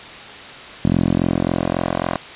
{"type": "tone with band-pass filter sweep", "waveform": "10% pulse", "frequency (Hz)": 43.65, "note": "F1", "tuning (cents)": 0, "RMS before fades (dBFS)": -19, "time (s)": [0.85, 2.17], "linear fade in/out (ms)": 0, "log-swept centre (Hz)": [210, 880], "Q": 1, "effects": ["white hiss -35 dBFS RMS until 2.35 s", "resampled to 8000 Hz"]}